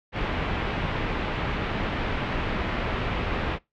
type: low-pass noise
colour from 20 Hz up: pink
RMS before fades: -28 dBFS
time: 0.12-3.59 s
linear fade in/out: 50 ms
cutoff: 3000 Hz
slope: 24 dB/octave
effects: noise-tail reverb RT60 0.2 s tail -22 dB re dry